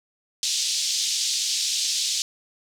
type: band-pass noise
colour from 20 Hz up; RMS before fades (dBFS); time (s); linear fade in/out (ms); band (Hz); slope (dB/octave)
white; -25; 0.43-2.22; 0; 3400 to 6700; 24
effects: none